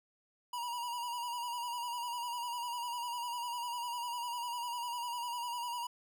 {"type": "tone with vibrato", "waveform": "square", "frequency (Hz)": 960, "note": "B5", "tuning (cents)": -49, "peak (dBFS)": -37, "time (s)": [0.53, 5.87], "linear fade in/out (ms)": 5, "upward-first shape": "square", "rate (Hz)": 10, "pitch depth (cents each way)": 37, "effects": []}